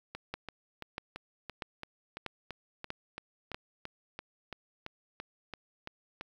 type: two click trains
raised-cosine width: 0.3 ms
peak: -20 / -24 dBFS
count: 6 / 19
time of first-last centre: 0.34-3.545 / 0.15-6.211 s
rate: 1.56 / 2.97 Hz
effects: 9-bit